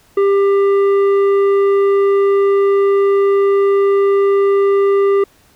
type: tone with tanh clipping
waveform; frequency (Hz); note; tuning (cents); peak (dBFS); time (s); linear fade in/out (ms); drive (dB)
sine; 396.9; G4; +22; -11; 0.17-5.24; 5; 9
effects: pink hiss -51 dBFS RMS until 5.55 s